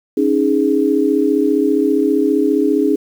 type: chord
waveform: sine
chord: C# suspended second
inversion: none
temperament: equal with one note detuned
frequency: 276.1 / 311.1 / 415.3 Hz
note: C#4 / D#4 / G#4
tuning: -7 / 0 / 0 cents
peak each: -16 dBFS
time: 0.17-2.96 s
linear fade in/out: 5 ms
effects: 7-bit